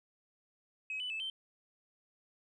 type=tone with pitch steps; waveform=sine; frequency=2548 / 2992 / 2620 / 3111 Hz; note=D#7 / F#7 / E7 / G7; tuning=+41 / +19 / -11 / -14 cents; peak=-35 dBFS; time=0.9-1.3 s; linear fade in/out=2 ms; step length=100 ms; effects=tanh soft clip ceiling -32 dBFS